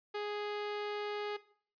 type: tone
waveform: sawtooth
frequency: 415.3 Hz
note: G#4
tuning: in tune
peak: -32 dBFS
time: 0.14-1.37 s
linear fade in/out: 10 ms
effects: noise-tail reverb RT60 0.5 s tail -17 dB re dry + resampled to 11025 Hz